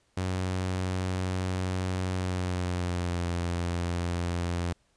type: tone with pitch glide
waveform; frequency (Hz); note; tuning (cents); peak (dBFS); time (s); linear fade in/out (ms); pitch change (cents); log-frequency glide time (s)
sawtooth; 92.5 to 86.81; F#2 to F2; 0 to -10; -24; 0.17-4.73; 5; -110; 2.13-3.27
effects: pink hiss -69 dBFS RMS until 4.96 s + resampled to 22050 Hz